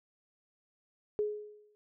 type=tone with exponential decay; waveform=sine; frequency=420 Hz; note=G#4; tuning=19 cents sharp; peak=-26 dBFS; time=1.19-1.75 s; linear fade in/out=0 ms; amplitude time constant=120 ms; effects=none